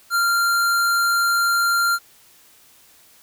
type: tone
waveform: square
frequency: 1388 Hz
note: F6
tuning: 11 cents flat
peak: -17 dBFS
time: 0.1-1.99 s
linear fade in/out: 50 ms
effects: white hiss -52 dBFS RMS until 3.22 s